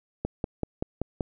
click train, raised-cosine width 2 ms, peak -14 dBFS, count 6, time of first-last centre 0.25-1.208 s, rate 5.22 Hz, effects none

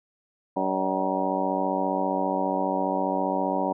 harmonic tone with a mistuned harmonic, 94.9 Hz, F#2, 44 cents sharp, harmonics 2 / 3 / 4 / 5 / 6 / 7 / 8 / 9 / 10, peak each -33 / -30 / -34 / -36 / -30 / -34 / -30 / -36 / -30 dBFS, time 0.56-3.73 s, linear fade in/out 10 ms, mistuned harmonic 7, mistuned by -92 cents, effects none

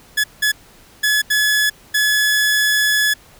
sawtooth tone bursts at uneven times, 1705 Hz, G#6, 45 cents sharp, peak -10 dBFS, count 5, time 0.17-0.24 / 0.42-0.52 / 1.03-1.22 / 1.3-1.7 / 1.94-3.14 s, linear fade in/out 10 ms, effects pink hiss -47 dBFS RMS until 3.39 s

